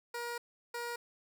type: tone bursts at uneven times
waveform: 15% pulse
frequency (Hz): 475.4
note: A#4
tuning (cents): +34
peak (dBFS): -31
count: 2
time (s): 0.14-0.38 / 0.74-0.96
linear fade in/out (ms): 5
effects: none